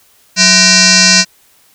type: tone with frequency modulation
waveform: sine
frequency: 185 Hz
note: F#3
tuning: in tune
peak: -4 dBFS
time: 0.36-1.25 s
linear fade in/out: 50 ms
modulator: 845 Hz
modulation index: 7.4
effects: white hiss -49 dBFS RMS until 1.74 s